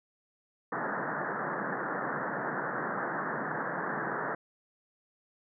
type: band-pass noise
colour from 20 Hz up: white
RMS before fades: -34 dBFS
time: 0.72-4.35 s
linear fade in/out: 5 ms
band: 130 to 1800 Hz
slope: 96 dB/octave
effects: none